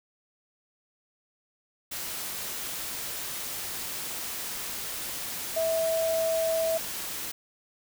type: tone in noise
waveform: sine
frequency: 652 Hz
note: E5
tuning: 19 cents flat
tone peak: -24 dBFS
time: 5.56-6.78 s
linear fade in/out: 10 ms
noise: white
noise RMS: -35 dBFS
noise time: 1.91-7.32 s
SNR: +8 dB
effects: none